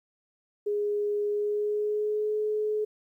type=tone with pitch glide; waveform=sine; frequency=413.8 to 425.9 Hz; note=G#4 to G#4; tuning=-6 to +44 cents; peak=-25 dBFS; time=0.66-2.85 s; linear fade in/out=10 ms; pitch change=+50 cents; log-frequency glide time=1.28-2.35 s; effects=11-bit